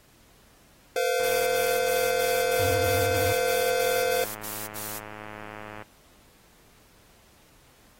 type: chord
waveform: square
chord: Bb suspended second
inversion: none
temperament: equal with one note detuned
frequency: 466.2 / 509.8 / 698.5 Hz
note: Bb4 / C5 / F5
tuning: 0 / -45 / 0 cents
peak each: -29 / -26 / -31 dBFS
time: 0.96-4.24 s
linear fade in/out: 2 ms
type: click train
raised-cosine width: 0.5 ms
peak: -25 dBFS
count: 491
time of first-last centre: 1.2-5.823 s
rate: 106 Hz
type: noise bursts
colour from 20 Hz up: blue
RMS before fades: -35 dBFS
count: 12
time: 1.23-4.99 s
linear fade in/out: 10 ms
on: 240 ms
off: 80 ms
type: tone with vibrato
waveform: square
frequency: 96.3 Hz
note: G2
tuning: 30 cents flat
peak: -30 dBFS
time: 2.59-3.33 s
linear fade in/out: 10 ms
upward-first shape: sine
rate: 13 Hz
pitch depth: 170 cents each way
effects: pink hiss -58 dBFS RMS until 7.99 s + AAC 48 kbps